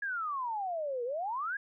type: exponential two-way sweep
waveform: sine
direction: down then up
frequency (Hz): 1688 to 466.1 to 1688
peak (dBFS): -32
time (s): 0.02-1.57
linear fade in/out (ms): 5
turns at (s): 1.04
effects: none